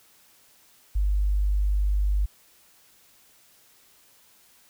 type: tone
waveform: sine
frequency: 50 Hz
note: G1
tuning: 35 cents sharp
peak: -20 dBFS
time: 0.95-2.26 s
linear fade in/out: 10 ms
effects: white hiss -58 dBFS RMS until 4.69 s